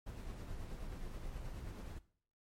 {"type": "noise with tremolo", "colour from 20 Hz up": "brown", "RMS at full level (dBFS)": -44, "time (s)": [0.06, 1.99], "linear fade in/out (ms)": 10, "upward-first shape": "sine", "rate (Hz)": 9.4, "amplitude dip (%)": 30, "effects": ["noise-tail reverb RT60 0.5 s tail -17 dB re dry", "MP3 64 kbps"]}